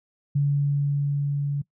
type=tone with level ramp; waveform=sine; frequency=142.7 Hz; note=D3; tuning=49 cents flat; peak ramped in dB=-18 to -23 dBFS; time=0.35-1.62 s; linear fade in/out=10 ms; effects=noise-tail reverb RT60 0.1 s tail -21 dB re dry